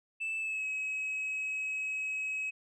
sine tone with pitch glide, 2637 to 2557 Hz, E7 to D#7, 0 to +47 cents, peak -30 dBFS, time 0.2-2.51 s, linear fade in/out 20 ms, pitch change -53 cents, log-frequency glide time 0.38-0.66 s, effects tanh soft clip ceiling -31 dBFS

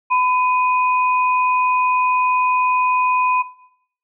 sine tone pair together, 1004.7 / 2489 Hz, B5 / D#7, +29 / 0 cents, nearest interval octave + major third, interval 1571 cents, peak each -14 / -22 dBFS, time 0.1-3.43 s, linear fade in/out 20 ms, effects noise-tail reverb RT60 0.7 s tail -18 dB re dry

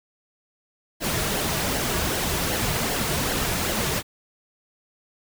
pink noise with flanger, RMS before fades -25 dBFS, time 1-4.03 s, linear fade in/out 50 ms, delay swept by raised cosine 0.81 to 3.91 ms, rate 2.6 Hz, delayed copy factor -0.5, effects none

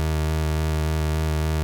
30% pulse tone with vibrato, 77.8 Hz, D#2, in tune, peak -18 dBFS, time 0-1.63 s, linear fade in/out 0 ms, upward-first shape square, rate 3.5 Hz, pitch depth 12 cents each way, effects none

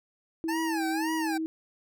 sine tone with pitch glide, 325.6 to 320 Hz, E4 to D#4, -21 to +49 cents, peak -28 dBFS, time 0.44-1.46 s, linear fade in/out 0 ms, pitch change -30 cents, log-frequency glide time 0.68-1 s
25% pulse tone with vibrato, 861 Hz, A5, 38 cents flat, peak -27 dBFS, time 0.48-1.38 s, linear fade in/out 10 ms, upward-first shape sine, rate 1.9 Hz, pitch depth 200 cents each way
effects none

